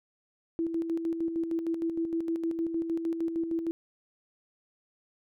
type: tone with tremolo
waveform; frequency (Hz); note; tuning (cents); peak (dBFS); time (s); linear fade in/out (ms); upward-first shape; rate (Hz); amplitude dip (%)
sine; 330.8; E4; +6; -26; 0.59-3.71; 0; square; 6.5; 50
effects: none